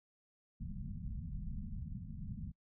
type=low-pass noise; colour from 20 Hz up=pink; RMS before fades=-43 dBFS; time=0.6-2.52 s; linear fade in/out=10 ms; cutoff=230 Hz; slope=96 dB/octave; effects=noise-tail reverb RT60 0.1 s tail -25 dB re dry